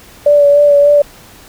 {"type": "tone with vibrato", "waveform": "sine", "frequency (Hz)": 578, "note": "D5", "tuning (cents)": -28, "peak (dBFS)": -4, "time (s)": [0.26, 1.02], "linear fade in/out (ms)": 5, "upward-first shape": "sine", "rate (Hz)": 3.4, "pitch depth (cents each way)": 21, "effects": ["pink hiss -39 dBFS RMS until 1.48 s"]}